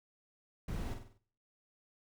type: noise with echo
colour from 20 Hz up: brown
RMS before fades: -39 dBFS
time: 0.68-0.94 s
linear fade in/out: 5 ms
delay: 48 ms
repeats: 5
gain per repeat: -6 dB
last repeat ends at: 1.18 s
effects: noise-tail reverb RT60 0.5 s tail -18 dB re dry